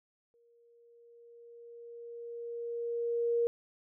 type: tone with exponential growth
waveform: sine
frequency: 470 Hz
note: A#4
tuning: 14 cents sharp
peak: -25 dBFS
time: 0.34-3.47 s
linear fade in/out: 0 ms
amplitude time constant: 680 ms
effects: none